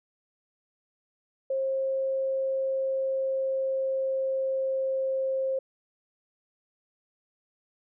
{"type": "tone with pitch glide", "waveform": "sine", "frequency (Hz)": [534, 530.9], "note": ["C5", "C5"], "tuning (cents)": [35, 25], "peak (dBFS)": -25, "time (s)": [1.5, 5.59], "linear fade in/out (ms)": 5, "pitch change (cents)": -10, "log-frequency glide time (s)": [1.96, 5.11], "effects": []}